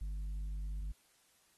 sine tone with tanh clipping, 50 Hz, G1, 35 cents sharp, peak -38 dBFS, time 0.01-0.92 s, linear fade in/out 5 ms, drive 5 dB, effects white hiss -70 dBFS RMS until 1.57 s + AAC 32 kbps

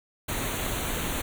pink band-stop noise, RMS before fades -30 dBFS, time 0.28-1.22 s, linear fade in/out 10 ms, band 4300 to 6000 Hz, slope 96 dB/octave, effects none

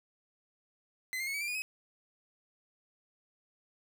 40% pulse tone with pitch steps, 2039 / 2116 / 2195 / 2278 / 2364 / 2453 / 2545 Hz, C7 / C7 / C#7 / C#7 / D7 / D#7 / D#7, -45 / +19 / -18 / +47 / +11 / -25 / +39 cents, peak -33 dBFS, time 1.13-1.62 s, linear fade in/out 0 ms, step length 70 ms, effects none

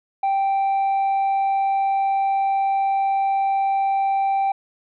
triangle tone with tanh clipping, 783 Hz, G5, 2 cents flat, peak -18 dBFS, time 0.23-4.52 s, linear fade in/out 5 ms, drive 7 dB, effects none

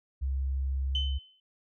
sine tone, 67.1 Hz, C2, 44 cents sharp, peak -27 dBFS, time 0.21-1.19 s, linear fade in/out 20 ms
sine tone with exponential decay, 3048 Hz, G7, 49 cents flat, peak -26 dBFS, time 0.95-1.4 s, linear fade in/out 2 ms, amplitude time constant 96 ms
effects tanh soft clip ceiling -17 dBFS

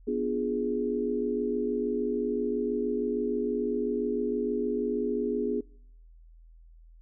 sine chord, B diminished seventh, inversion none, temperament equal, 246.9 / 293.7 / 349.2 / 415.3 Hz, B3 / D4 / F4 / Ab4, 0 / 0 / 0 / 0 cents, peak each -31 / -35 / -35 / -29 dBFS, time 0.07-5.61 s, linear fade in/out 10 ms, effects noise-tail reverb RT60 0.7 s tail -25 dB re dry + added 41 Hz sine -50 dBFS peak until 7.01 s

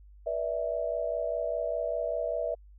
sine tone cluster, 483.5 / 588 / 653 Hz, B4 / D5 / E5, -37 / +2 / -17 cents, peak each -35 / -33 / -31 dBFS, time 0.26-2.55 s, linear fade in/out 10 ms, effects added 50 Hz sine -50 dBFS peak until 2.78 s

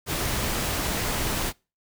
pink noise, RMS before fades -27 dBFS, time 0.06-1.53 s, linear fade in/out 50 ms, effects noise-tail reverb RT60 0.3 s tail -25 dB re dry

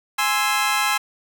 20% pulse chord, Ab augmented, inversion none, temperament equal, 830.6 / 1046.5 / 1318.5 Hz, Ab5 / C6 / E6, 0 / 0 / 0 cents, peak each -18 dBFS, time 0.18-0.98 s, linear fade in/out 10 ms, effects none

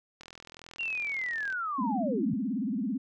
click train, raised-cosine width 0.2 ms, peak -29 dBFS, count 56, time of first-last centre 0.21-1.526 s, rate 41.8 Hz
sine linear sweep, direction down, 2794 to 116.54 Hz, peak -30 dBFS, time 0.79-2.34 s, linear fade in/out 5 ms
sine tone with vibrato, 233.1 Hz, A#3, in tune, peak -28 dBFS, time 1.78-2.98 s, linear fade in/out 10 ms, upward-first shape sine, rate 18 Hz, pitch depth 290 cents each way
effects none

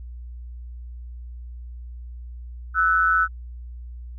sine tone pair together, 1313 / 1488.1 Hz, E6 / F#6, -7 / +9 cents, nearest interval major second, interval 216 cents, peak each -19 dBFS, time 2.74-3.28 s, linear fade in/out 50 ms, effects added 60 Hz sine -34 dBFS peak until 4.18 s

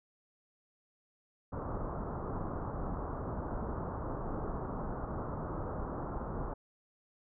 pink low-pass noise, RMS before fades -38 dBFS, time 1.52-6.54 s, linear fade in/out 10 ms, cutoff 1300 Hz, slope 48 dB/octave, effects none

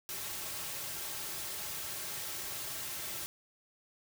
white noise with comb filter, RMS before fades -40 dBFS, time 0.09-3.26 s, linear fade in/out 0 ms, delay 4.1 ms, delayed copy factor -0.55, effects none

